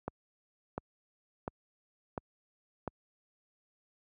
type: click train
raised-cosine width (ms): 1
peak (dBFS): -21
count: 5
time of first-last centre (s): 0.08-2.877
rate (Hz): 1.43
effects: high-pass 60 Hz 12 dB/octave